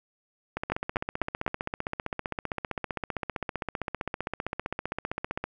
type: two click trains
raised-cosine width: 0.5 ms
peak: -15 / -11 dBFS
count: 76 / 4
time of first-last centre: 0.57-5.44 / 0.72-1.464 s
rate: 15.4 / 4.03 Hz
effects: none